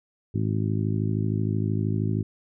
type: harmonic tone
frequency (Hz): 53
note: G#1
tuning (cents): +36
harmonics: 2 / 3 / 4 / 5 / 6 / 7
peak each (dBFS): -25 / -29 / -31 / -33 / -35 / -36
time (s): 0.34-2.23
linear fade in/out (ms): 10
effects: none